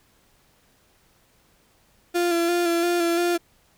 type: tone with vibrato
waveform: 35% pulse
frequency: 343.8 Hz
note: F4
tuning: 27 cents flat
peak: -18 dBFS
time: 2.14-3.38 s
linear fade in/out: 20 ms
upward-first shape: square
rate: 2.9 Hz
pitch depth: 25 cents each way
effects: pink hiss -61 dBFS RMS until 3.77 s